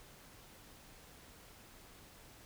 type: silence
effects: pink hiss -58 dBFS RMS until 2.45 s